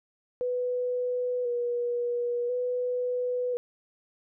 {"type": "tone with vibrato", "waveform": "sine", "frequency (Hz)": 488.6, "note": "B4", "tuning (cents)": -19, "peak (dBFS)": -26, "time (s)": [0.41, 3.57], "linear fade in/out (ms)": 0, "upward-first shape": "square", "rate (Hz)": 0.48, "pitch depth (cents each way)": 25, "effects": []}